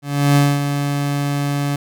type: tone with ADSR envelope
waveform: 30% pulse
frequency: 142.8 Hz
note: D3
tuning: 48 cents flat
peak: -7 dBFS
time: 0.02-1.76 s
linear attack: 340 ms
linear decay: 230 ms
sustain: -8 dB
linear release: 4 ms
effects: none